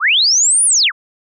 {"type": "linear two-way sweep", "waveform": "sine", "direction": "up then down", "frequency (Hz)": [1025, 9980, 1025], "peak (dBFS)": -9, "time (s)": [0, 0.92], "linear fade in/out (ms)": 50, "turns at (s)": 0.65, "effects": []}